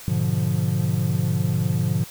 triangle chord, G# diminished seventh, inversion none, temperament equal, 103.83 / 123.47 / 146.83 / 174.61 Hz, G#2 / B2 / D3 / F3, 0 / 0 / 0 / 0 cents, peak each -23 dBFS, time 0.08-2.04 s, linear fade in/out 0 ms, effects white hiss -41 dBFS RMS until 2.1 s

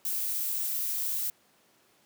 violet noise, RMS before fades -31 dBFS, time 0.05-1.3 s, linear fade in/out 2 ms, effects pink hiss -64 dBFS RMS until 2.05 s + high-pass 200 Hz 12 dB/octave

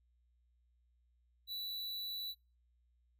square tone, 3951 Hz, B7, in tune, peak -40 dBFS, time 1.47-2.35 s, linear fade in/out 50 ms, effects noise-tail reverb RT60 0.3 s tail -25 dB re dry + added 60 Hz sine -70 dBFS peak until 3.19 s

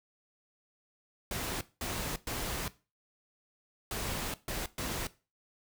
pink noise bursts at uneven times, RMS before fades -36 dBFS, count 6, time 1.31-1.61 / 1.81-2.16 / 2.27-2.68 / 3.91-4.34 / 4.48-4.66 / 4.78-5.07 s, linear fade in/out 2 ms, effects noise-tail reverb RT60 0.3 s tail -17 dB re dry

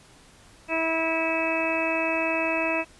harmonic tone, 325.2 Hz, E4, 23 cents flat, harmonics 1 / 2 / 3 / 4 / 5 / 6 / 7 / 8, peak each -30 / -28 / -32 / -37 / -38 / -37 / -36 / -27 dBFS, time 0.68-2.85 s, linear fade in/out 50 ms, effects pink hiss -53 dBFS RMS until 2.99 s + resampled to 24000 Hz

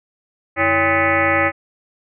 sine tone with frequency modulation, 1271 Hz, D#6, 36 cents sharp, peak -13 dBFS, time 0.56-1.52 s, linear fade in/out 50 ms, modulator 236 Hz, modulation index 4.2, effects none

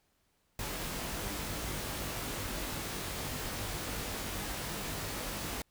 pink noise with comb filter, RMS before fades -38 dBFS, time 0.59-5.62 s, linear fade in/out 2 ms, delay 20 ms, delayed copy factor +0.6, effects pink hiss -74 dBFS RMS until 5.7 s

